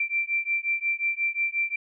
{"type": "beating tone pair", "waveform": "sine", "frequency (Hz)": [2349, 2354.6], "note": ["D7", "D7"], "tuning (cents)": [0, 4], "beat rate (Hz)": 5.6, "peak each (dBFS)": -27, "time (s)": [0, 1.76], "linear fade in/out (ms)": 5, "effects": []}